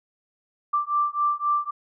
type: beating tone pair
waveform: sine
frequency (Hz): 1174.7 / 1178.5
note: D6 / D6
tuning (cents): 0 / +6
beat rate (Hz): 3.8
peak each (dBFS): -24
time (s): 0.73-1.71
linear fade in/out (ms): 10
effects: none